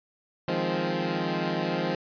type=chord; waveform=15% pulse; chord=F minor seventh; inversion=third; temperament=equal; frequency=155.56 / 174.61 / 207.7 / 261.6 Hz; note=Eb3 / F3 / Ab3 / C4; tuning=0 / 0 / 0 / 0 cents; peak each=-26 / -23 / -27 / -27 dBFS; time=0.48-1.95 s; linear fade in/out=2 ms; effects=resampled to 11025 Hz